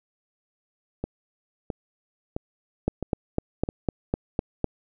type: two click trains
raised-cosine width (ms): 2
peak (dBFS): -9 / -15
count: 8 / 5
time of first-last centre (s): 2.88-4.643 / 1.04-3.689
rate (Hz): 3.97 / 1.51
effects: none